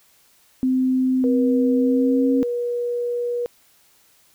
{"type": "tone with pitch glide", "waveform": "sine", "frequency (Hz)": [258.4, 267.2], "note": ["C4", "C4"], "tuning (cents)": [-21, 36], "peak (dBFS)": -16, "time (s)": [0.63, 2.43], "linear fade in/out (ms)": 0, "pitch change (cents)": 57, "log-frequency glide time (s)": [1.76, 2.3]}
{"type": "tone", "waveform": "sine", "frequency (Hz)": 481.7, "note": "B4", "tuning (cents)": -43, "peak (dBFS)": -21, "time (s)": [1.24, 3.46], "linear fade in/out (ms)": 0}
{"effects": ["white hiss -57 dBFS RMS until 4.34 s"]}